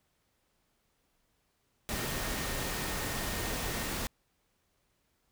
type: tone in noise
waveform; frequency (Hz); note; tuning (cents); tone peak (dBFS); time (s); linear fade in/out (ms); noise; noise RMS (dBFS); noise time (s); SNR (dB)
sine; 1842; A#6; -21; -45; 1.95-3.91; 0; pink; -35; 1.89-4.07; -13
effects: pink hiss -75 dBFS RMS until 5.31 s